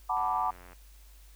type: chord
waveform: sine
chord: B minor seventh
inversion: second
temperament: equal with one note detuned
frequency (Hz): 740 / 880 / 983.8 / 1174.7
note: F#5 / A5 / B5 / D6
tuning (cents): 0 / 0 / -7 / 0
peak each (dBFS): -32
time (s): 0.09-0.51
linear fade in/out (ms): 10
type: click train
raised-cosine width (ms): 0.5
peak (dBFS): -36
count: 51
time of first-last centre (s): 0.17-0.731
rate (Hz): 89.1
effects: added 50 Hz sine -51 dBFS peak until 1.35 s + white hiss -61 dBFS RMS until 1.35 s